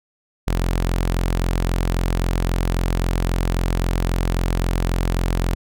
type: tone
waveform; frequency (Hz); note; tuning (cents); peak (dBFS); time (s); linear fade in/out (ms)
sawtooth; 43.74; F1; +3; -14; 0.47-5.55; 10
effects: none